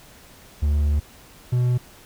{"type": "tone pair in turn", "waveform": "triangle", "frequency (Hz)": [73.42, 123.48], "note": ["D2", "B2"], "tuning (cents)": [0, 0], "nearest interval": "major sixth", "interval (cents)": 900, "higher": "second", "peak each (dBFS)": -15, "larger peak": "neither", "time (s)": [[0.62, 1], [1.52, 1.78]], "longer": "first", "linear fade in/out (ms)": 10, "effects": ["pink hiss -48 dBFS RMS until 2.05 s"]}